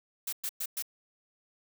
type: noise bursts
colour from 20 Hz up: blue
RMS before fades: -34 dBFS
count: 4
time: 0.27-0.824 s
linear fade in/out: 5 ms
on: 56 ms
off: 110 ms
effects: none